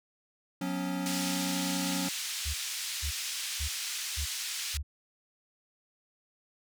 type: chord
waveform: square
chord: F# suspended fourth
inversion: none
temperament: equal with one note detuned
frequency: 182.03 / 246.9 / 277.2 Hz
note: F#3 / B3 / C#4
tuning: -28 / 0 / 0 cents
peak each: -35 / -41 / -35 dBFS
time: 0.61-2.09 s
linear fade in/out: 5 ms
type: band-pass noise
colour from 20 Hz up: white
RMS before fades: -36 dBFS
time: 1.06-4.77 s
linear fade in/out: 0 ms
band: 2300 to 7000 Hz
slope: 12 dB/octave
type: tone bursts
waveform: sine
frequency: 72.5 Hz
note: D2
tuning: 22 cents flat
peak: -31 dBFS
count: 5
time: 2.45-4.83 s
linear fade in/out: 20 ms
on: 92 ms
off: 480 ms
effects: none